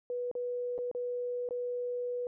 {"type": "tone with dropouts", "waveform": "sine", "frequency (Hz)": 490, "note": "B4", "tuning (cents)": -14, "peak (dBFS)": -32, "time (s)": [0.1, 2.27], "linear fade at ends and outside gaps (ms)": 1, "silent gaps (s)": [[0.314, 0.352], [0.78, 0.787], [0.914, 0.949], [1.489, 1.508]], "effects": []}